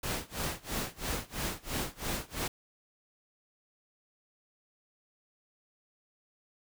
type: noise with tremolo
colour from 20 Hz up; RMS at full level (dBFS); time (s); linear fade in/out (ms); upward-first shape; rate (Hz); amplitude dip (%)
pink; -33; 0.03-2.48; 5; sine; 3; 95
effects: none